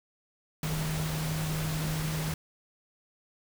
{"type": "tone in noise", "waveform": "sine", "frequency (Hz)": 156.6, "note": "D#3", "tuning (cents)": 11, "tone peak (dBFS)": -30, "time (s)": [0.63, 2.34], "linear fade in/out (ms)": 2, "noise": "pink", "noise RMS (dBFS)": -36, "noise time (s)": [0.63, 2.34], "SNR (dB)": 3, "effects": []}